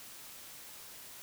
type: silence
effects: white hiss -50 dBFS RMS until 1.22 s